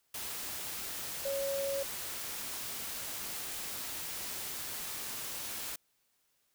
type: tone in noise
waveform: sine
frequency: 553 Hz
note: C#5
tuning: 4 cents flat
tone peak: -32 dBFS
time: 1.25-1.83 s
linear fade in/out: 5 ms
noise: white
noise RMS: -40 dBFS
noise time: 0.14-5.76 s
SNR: +5 dB
effects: white hiss -75 dBFS RMS until 6.54 s